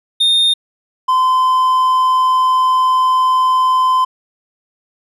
triangle tone pair in turn, 3660 / 1027.1 Hz, A#7 / C6, -32 / -32 cents, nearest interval octave + minor seventh, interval 2200 cents, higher first, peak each -8 dBFS, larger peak neither, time 0.2-0.54 / 1.08-4.05 s, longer second, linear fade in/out 10 ms, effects resampled to 32000 Hz

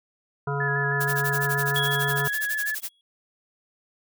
harmonic tone, 141.1 Hz, C#3, 31 cents sharp, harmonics 1 / 3 / 5 / 7 / 9 / 10, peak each -27 / -31 / -35 / -33 / -36 / -35 dBFS, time 0.47-2.28 s, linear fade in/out 5 ms
sine tone with vibrato, 1697 Hz, G#6, 37 cents sharp, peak -25 dBFS, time 0.6-2.75 s, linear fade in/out 5 ms, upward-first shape square, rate 6.3 Hz, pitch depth 27 cents each way
blue noise with tremolo, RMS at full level -30 dBFS, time 1-2.9 s, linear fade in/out 10 ms, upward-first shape sine, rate 12 Hz, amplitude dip 100%
triangle tone with exponential decay, 3331 Hz, G#7, 4 cents sharp, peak -23 dBFS, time 1.76-3.01 s, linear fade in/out 1 ms, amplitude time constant 270 ms
effects none

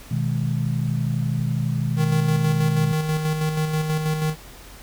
sine chord, G# minor, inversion first, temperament equal, 123.47 / 155.56 / 207.7 Hz, B2 / D#3 / G#3, 0 / 0 / 0 cents, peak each -23 / -24 / -29 dBFS, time 0.11-2.92 s, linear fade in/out 5 ms
square tone with tremolo, 155.56 Hz, D#3, in tune, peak -20 dBFS, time 1.96-4.36 s, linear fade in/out 50 ms, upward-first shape square, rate 6.2 Hz, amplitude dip 40%
effects added 46 Hz sine -44 dBFS peak until 4.82 s + pink hiss -44 dBFS RMS until 4.82 s

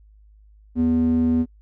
square tone with band-pass filter, 81.6 Hz, E2, 17 cents flat, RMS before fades -19 dBFS, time 0.75-1.46 s, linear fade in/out 50 ms, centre 240 Hz, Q 4.2, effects noise-tail reverb RT60 0.1 s tail -26 dB re dry + added 52 Hz sine -48 dBFS peak until 1.61 s

